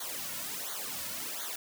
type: noise with flanger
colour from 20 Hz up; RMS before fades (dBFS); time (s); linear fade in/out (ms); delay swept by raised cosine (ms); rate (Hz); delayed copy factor
white; -38; 0-1.56; 5; 0.38 to 2.58; 1.4; -0.9
effects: none